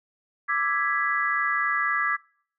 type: chord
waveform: sine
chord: E dominant seventh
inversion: third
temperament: equal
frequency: 1174.7 / 1318.5 / 1661.2 / 1975.5 Hz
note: D6 / E6 / G#6 / B6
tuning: 0 / 0 / 0 / 0 cents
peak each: -27 / -31 / -26 / -28 dBFS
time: 0.48-2.17 s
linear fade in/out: 20 ms
effects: noise-tail reverb RT60 0.6 s tail -26 dB re dry